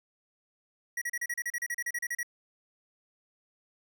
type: tone bursts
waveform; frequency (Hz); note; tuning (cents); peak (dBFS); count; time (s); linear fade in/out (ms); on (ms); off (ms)
square; 1918; A#6; +49; -31; 16; 0.97-2.231; 5; 46; 35
effects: none